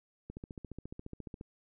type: click train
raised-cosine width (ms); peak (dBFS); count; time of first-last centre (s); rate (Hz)
3; -30; 17; 0.3-1.411; 14.4
effects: none